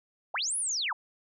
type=linear two-way sweep; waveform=sine; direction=up then down; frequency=523.3 to 10570 to 768 Hz; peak=-28 dBFS; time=0.34-0.93 s; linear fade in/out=5 ms; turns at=0.57 s; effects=none